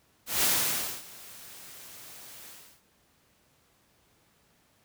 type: noise with ADSR envelope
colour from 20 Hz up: white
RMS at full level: -24 dBFS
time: 0.26-2.82 s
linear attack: 170 ms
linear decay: 590 ms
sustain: -23 dB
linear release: 340 ms
effects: pink hiss -66 dBFS RMS until 4.84 s + high-pass 60 Hz 12 dB/octave